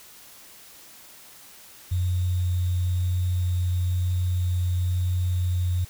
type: tone with sample-and-hold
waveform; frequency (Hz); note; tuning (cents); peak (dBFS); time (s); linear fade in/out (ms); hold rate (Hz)
sine; 89.9; F#2; -49; -21; 1.91-5.85; 10; 3675
effects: white hiss -48 dBFS RMS until 5.89 s